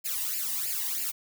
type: noise with flanger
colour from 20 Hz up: blue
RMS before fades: -31 dBFS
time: 0.04-1.12 s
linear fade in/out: 20 ms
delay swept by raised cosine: 0.41 to 1.08 ms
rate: 3.1 Hz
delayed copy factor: +0.9
effects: none